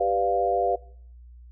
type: chord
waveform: sine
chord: G dominant seventh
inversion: none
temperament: equal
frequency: 392 / 493.9 / 587.3 / 698.5 Hz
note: G4 / B4 / D5 / F5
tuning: 0 / 0 / 0 / 0 cents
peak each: -28 / -26 / -29 / -23 dBFS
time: 0-0.76 s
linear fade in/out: 10 ms
effects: noise-tail reverb RT60 0.6 s tail -22 dB re dry + added 60 Hz sine -44 dBFS peak until 1.51 s